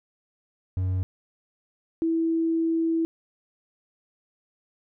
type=tone pair in turn; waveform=triangle / sine; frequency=92.8 / 327.8 Hz; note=F#2 / E4; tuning=+6 / -10 cents; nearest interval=octave + minor seventh; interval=2184 cents; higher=second; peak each=-21 / -21 dBFS; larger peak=neither; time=0.77-1.03 / 2.02-3.05 s; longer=second; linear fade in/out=0 ms; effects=none